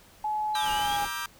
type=tone with pitch glide; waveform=sine; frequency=852 to 820.1 Hz; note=G#5 to G#5; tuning=+44 to -22 cents; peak=-26 dBFS; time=0.24-1.05 s; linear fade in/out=5 ms; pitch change=-66 cents; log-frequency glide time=0.67-0.94 s
type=linear two-way sweep; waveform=sine; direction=down then up; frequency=4091 to 2805 to 3349 Hz; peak=-33 dBFS; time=0.54-0.97 s; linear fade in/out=10 ms; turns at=0.7 s
type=chord; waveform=sawtooth; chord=E half-diminished seventh; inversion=second; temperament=just; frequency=949.3 / 1186.7 / 1318.5 / 1582.2 Hz; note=Bb5 / D6 / E6 / G6; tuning=+31 / +18 / 0 / +16 cents; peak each=-35 / -33 / -36 / -31 dBFS; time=0.55-1.26 s; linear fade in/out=2 ms
type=noise; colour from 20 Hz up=pink; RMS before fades=-40 dBFS; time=0.61-1.1 s; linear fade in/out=50 ms
effects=pink hiss -55 dBFS RMS until 1.39 s